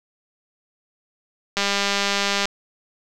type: click train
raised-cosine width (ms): 0.2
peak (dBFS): -4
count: 178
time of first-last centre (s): 1.57-2.455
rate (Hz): 200
effects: none